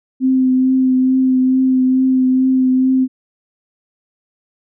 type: tone with vibrato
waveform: sine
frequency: 259.1 Hz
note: C4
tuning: 17 cents flat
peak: -10 dBFS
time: 0.2-3.08 s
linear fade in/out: 50 ms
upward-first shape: triangle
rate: 2.3 Hz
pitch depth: 19 cents each way
effects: none